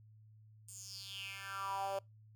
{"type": "tone with high-pass filter sweep", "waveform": "10% pulse", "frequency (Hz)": 196, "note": "G3", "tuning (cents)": 0, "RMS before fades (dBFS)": -43, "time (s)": [0.68, 1.99], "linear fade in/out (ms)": 5, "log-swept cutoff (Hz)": [8500, 560], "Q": 5.4, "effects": ["noise-tail reverb RT60 0.2 s tail -25 dB re dry", "added 108 Hz sine -58 dBFS peak until 2.35 s"]}